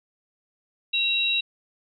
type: tone pair together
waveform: sine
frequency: 2731 / 3853 Hz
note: F7 / B7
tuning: -39 / -44 cents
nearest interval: tritone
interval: 595 cents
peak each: -24 / -23 dBFS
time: 0.93-1.41 s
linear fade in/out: 10 ms
effects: none